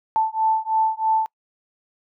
sine beating tone pair, 880 / 883.1 Hz, A5 / A5, 0 / +6 cents, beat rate 3.1 Hz, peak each -21 dBFS, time 0.16-1.26 s, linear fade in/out 0 ms, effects noise-tail reverb RT60 0.1 s tail -26 dB re dry

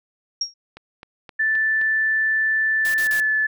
sine tone with exponential decay, 5588 Hz, F8, in tune, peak -17 dBFS, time 0.41-0.54 s, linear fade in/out 5 ms, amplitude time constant 28 ms
click train, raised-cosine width 0.3 ms, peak -23 dBFS, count 5, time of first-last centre 0.77-1.814 s, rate 3.83 Hz
sine tone with pitch glide, 1760 to 1735.8 Hz, A6 to A6, 0 to -24 cents, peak -17 dBFS, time 1.39-3.47 s, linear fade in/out 10 ms, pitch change -24 cents, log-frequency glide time 3.04-3.1 s
white noise bursts, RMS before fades -32 dBFS, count 3, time 2.85-3.201 s, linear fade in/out 0 ms, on 91 ms, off 39 ms
effects none

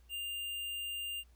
square tone, 2800 Hz, F7, 4 cents sharp, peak -38 dBFS, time 0.09-1.24 s, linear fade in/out 50 ms, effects added 60 Hz sine -59 dBFS peak until 1.35 s + pink hiss -72 dBFS RMS until 1.35 s

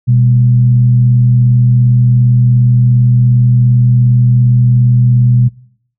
sine tone with frequency modulation, 123.47 Hz, B2, in tune, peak -4 dBFS, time 0.07-5.49 s, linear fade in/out 20 ms, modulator 77.3 Hz, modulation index 0.37, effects noise-tail reverb RT60 0.7 s tail -24 dB re dry + high-pass 80 Hz 12 dB/octave

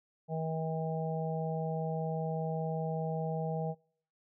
harmonic tone, 160.3 Hz, E3, 48 cents flat, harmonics 1 / 3 / 4 / 5, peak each -34 / -39 / -40 / -41 dBFS, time 0.28-3.75 s, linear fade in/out 50 ms, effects noise-tail reverb RT60 0.6 s tail -25 dB re dry

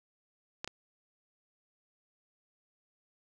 clicks, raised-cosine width 0.2 ms, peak -18 / -22 dBFS, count 2, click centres 0.645 / 0.676 s, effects 8-bit

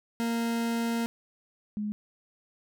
40% pulse / sine tone pair in turn, 231.8 / 209.5 Hz, A#3 / G#3, -10 / +15 cents, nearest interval major second, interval 175 cents, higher first, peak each -26 / -29 dBFS, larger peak first, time 0.2-1.06 / 1.77-1.92 s, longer first, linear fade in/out 0 ms, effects none

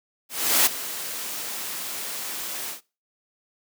white noise with ADSR envelope, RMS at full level -17 dBFS, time 0.29-2.81 s, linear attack 370 ms, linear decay 18 ms, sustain -15 dB, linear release 120 ms, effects noise-tail reverb RT60 0.3 s tail -21 dB re dry + high-pass 200 Hz 12 dB/octave

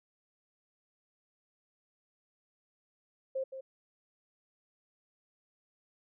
sine tone with echo, 530 Hz, C5, 22 cents sharp, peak -31 dBFS, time 3.35-3.44 s, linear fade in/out 10 ms, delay 170 ms, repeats 1, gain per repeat -9 dB, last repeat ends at 3.61 s, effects none

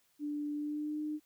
sine tone with pitch glide, 294.4 to 303 Hz, D4 to D#4, +4 to -46 cents, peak -34 dBFS, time 0.19-1.2 s, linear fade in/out 50 ms, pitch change +50 cents, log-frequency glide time 0.53-1 s, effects white hiss -72 dBFS RMS until 1.25 s

